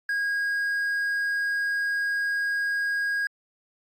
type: tone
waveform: triangle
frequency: 1637 Hz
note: G#6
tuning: 25 cents flat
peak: -22 dBFS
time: 0.09-3.27 s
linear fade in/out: 2 ms
effects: AAC 64 kbps